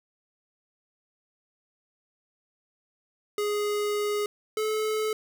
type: tone pair in turn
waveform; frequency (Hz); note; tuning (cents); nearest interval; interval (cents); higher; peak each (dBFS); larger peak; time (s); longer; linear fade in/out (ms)
square; 415.3 / 432.4; G#4 / A4; 0 / -30; minor second; 70; second; -26; neither; 3.38-4.26 / 4.57-5.13; first; 2
effects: none